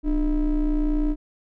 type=ring-modulated tone; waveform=triangle; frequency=164.3 Hz; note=E3; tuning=5 cents flat; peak=-14 dBFS; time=0.03-1.16 s; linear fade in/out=50 ms; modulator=134 Hz; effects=none